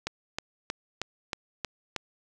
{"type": "click train", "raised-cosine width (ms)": 0.2, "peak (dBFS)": -13, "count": 7, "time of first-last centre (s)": [0.07, 1.963], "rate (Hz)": 3.17, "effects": []}